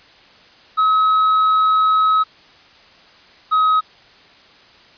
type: tone pair in turn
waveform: triangle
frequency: 1280 / 1269 Hz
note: D#6 / D#6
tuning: +49 / +34 cents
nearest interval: unison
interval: 15 cents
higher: first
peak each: -10 dBFS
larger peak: neither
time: 0.77-2.24 / 3.51-3.81 s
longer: first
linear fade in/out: 20 ms
effects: white hiss -47 dBFS RMS until 4.97 s + resampled to 11025 Hz